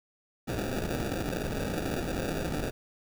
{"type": "noise with sample-and-hold", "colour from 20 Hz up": "violet", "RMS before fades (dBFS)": -32, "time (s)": [0.47, 2.71], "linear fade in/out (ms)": 20, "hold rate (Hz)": 1050, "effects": []}